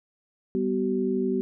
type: tone cluster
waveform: sine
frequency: 195 / 246.9 / 380.6 Hz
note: G3 / B3 / F#4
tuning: -9 / 0 / +49 cents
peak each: -29 / -27 / -26 dBFS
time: 0.55-1.41 s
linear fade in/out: 0 ms
effects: none